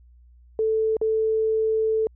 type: tone with dropouts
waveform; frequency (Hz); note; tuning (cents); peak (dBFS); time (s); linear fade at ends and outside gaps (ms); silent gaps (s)
sine; 440; A4; 0; -19; 0.59-2.07; 1; 0.968-1.014
effects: added 60 Hz sine -49 dBFS peak until 2.15 s